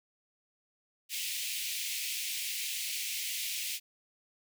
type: high-pass noise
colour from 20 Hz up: pink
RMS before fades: -36 dBFS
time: 1.09-3.8 s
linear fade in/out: 50 ms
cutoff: 2200 Hz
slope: 48 dB/octave
effects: none